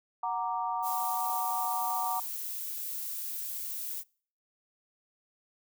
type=chord; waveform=sine; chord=Gb augmented; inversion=none; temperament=equal; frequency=740 / 932.3 / 1174.7 Hz; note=Gb5 / Bb5 / D6; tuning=0 / 0 / 0 cents; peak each=-34 / -32 / -36 dBFS; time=0.23-2.2 s; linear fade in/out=5 ms
type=noise; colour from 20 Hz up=violet; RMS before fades=-37 dBFS; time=0.82-4.04 s; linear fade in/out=50 ms
effects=noise-tail reverb RT60 0.5 s tail -26 dB re dry